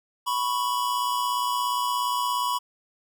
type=tone pair together; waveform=square; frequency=987.8 / 1104.9 Hz; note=B5 / C#6; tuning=0 / -6 cents; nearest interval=major second; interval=194 cents; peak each=-26 / -29 dBFS; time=0.26-2.59 s; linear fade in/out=20 ms; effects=none